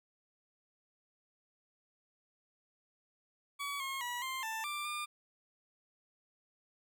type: tone with pitch steps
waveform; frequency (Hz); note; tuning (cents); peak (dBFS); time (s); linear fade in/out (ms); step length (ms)
20% pulse; 1135 / 1079 / 970 / 1051 / 887 / 1182 / 1200; C#6 / C#6 / B5 / C6 / A5 / D6 / D6; +41 / -47 / -31 / +7 / +14 / +11 / +37; -32; 3.59-5.06; 20; 210
effects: none